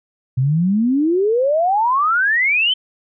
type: exponential sweep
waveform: sine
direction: up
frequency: 123.47 to 3136 Hz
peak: -13 dBFS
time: 0.37-2.74 s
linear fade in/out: 10 ms
effects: none